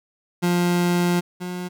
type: tone pair in turn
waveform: 30% pulse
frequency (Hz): 175.7 / 179.5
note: F3 / F3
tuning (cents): +11 / +48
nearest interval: unison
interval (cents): 37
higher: second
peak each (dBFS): -15 / -25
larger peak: first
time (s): 0.42-1.21 / 1.4-1.69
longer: first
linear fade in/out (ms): 20
effects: none